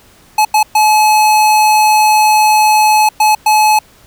square tone bursts at uneven times, 856 Hz, A5, 48 cents flat, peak -7 dBFS, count 5, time 0.38-0.45 / 0.54-0.63 / 0.75-3.09 / 3.2-3.35 / 3.46-3.79 s, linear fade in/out 5 ms, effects pink hiss -45 dBFS RMS until 4.06 s

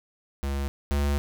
square tone pair in turn, 69.4 / 71.31 Hz, C#2 / C#2, +3 / +50 cents, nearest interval unison, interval 47 cents, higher second, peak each -27 / -23 dBFS, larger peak second, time 0.43-0.68 / 0.91-1.18 s, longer second, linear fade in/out 0 ms, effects none

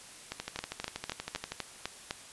two click trains, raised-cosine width 0.2 ms, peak -16 / -18 dBFS, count 7 / 16, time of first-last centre 0.59-2.109 / 0.32-1.52 s, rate 3.95 / 12.5 Hz, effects white hiss -50 dBFS RMS until 2.32 s + resampled to 24000 Hz

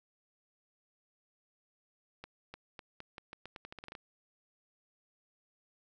accelerating click train, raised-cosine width 0.3 ms, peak -29 dBFS, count 15, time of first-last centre 2.24-3.952 s, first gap 300 ms, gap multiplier 0.84, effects none

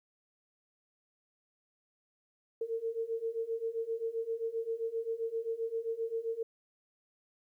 sine beating tone pair, 450.7 / 458.3 Hz, A4 / A#4, +42 / -29 cents, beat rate 7.6 Hz, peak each -37 / -35 dBFS, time 2.61-6.43 s, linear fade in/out 5 ms, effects 12-bit

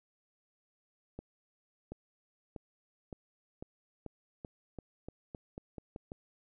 accelerating click train, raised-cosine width 2 ms, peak -29 dBFS, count 14, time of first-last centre 1.19-6.119 s, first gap 730 ms, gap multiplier 0.88, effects none

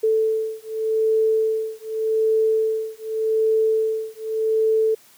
sine beating tone pair, 440 / 440.85 Hz, A4 / A4, 0 / +3 cents, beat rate 0.85 Hz, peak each -21 dBFS, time 0.03-4.95 s, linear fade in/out 10 ms, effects white hiss -52 dBFS RMS until 5.17 s + high-pass 80 Hz 12 dB/octave

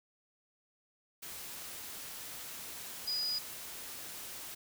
sine tone in noise, 4934 Hz, D#8, 15 cents flat, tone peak -32 dBFS, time 3.07-3.39 s, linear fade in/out 10 ms, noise white, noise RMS -45 dBFS, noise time 1.22-4.55 s, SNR +10 dB, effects none

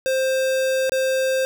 square tone with dropouts, 525 Hz, C5, 6 cents sharp, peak -19 dBFS, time 0.06-1.45 s, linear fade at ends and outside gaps 0 ms, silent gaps 0.895-0.92 s, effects 9-bit

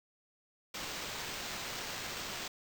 violet noise with sample-and-hold, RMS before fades -41 dBFS, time 0.74-2.48 s, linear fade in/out 5 ms, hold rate 11025 Hz, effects none

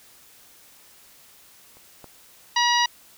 clicks, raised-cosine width 1 ms, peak -37 / -27 dBFS, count 2, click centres 1.77 / 2.043 s
harmonic tone, 960 Hz, B5, 49 cents flat, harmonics 1 / 2 / 3 / 4 / 5 / 6, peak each -21 / -24 / -26 / -27 / -28 / -29 dBFS, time 2.56-2.86 s, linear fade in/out 5 ms
effects white hiss -52 dBFS RMS until 3.17 s

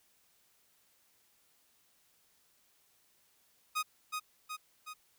sawtooth tone with echo, 1248 Hz, D#6, 5 cents sharp, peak -27 dBFS, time 3.75-3.83 s, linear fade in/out 20 ms, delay 370 ms, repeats 3, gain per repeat -4 dB, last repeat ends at 4.94 s, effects white hiss -70 dBFS RMS until 5.18 s

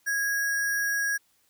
sine tone with sample-and-hold, 1651 Hz, G#6, 11 cents flat, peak -24 dBFS, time 0.06-1.18 s, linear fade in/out 20 ms, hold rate 7350 Hz, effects white hiss -67 dBFS RMS until 1.49 s

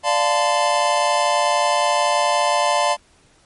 square chord, D minor seventh, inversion none, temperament equal with one note detuned, 587.3 / 698.5 / 880 / 1026.2 Hz, D5 / F5 / A5 / C6, 0 / 0 / 0 / -34 cents, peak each -22 dBFS, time 0.03-2.97 s, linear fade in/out 50 ms, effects pink hiss -55 dBFS RMS until 3.45 s + MP3 48 kbps

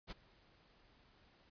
pink noise with ADSR envelope, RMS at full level -45 dBFS, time 0.07-1.5 s, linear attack 44 ms, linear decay 17 ms, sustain -23 dB, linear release 10 ms, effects resampled to 11025 Hz

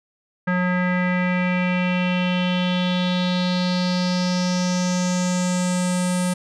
square tone with low-pass filter sweep, 180.6 Hz, F#3, 42 cents flat, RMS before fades -21 dBFS, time 0.47-6.34 s, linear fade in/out 10 ms, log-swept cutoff 1700 to 9500 Hz, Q 4.3, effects none

